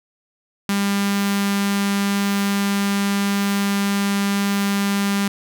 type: tone with notch filter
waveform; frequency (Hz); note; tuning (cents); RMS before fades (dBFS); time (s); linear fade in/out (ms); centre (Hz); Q
sawtooth; 199.9; G3; +34; -20; 0.69-5.28; 2; 510; 0.68
effects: none